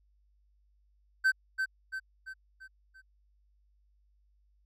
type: tone with echo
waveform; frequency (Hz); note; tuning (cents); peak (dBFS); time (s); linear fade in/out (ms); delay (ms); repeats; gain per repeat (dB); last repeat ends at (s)
triangle; 1542; G6; -29; -20; 1.24-1.32; 20; 340; 5; -6; 3.02
effects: added 50 Hz sine -65 dBFS peak until 4.65 s